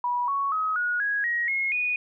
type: tone with pitch steps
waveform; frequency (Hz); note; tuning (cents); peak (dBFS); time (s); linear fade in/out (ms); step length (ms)
sine; 974 / 1112.4 / 1270.4 / 1450.9 / 1657.1 / 1892.5 / 2161 / 2469; B5 / C#6 / D#6 / F#6 / G#6 / A#6 / C#7 / D#7; -24 / +6 / +36 / -34 / -4 / +26 / -45 / -14; -23; 0.04-1.96; 2; 240
effects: none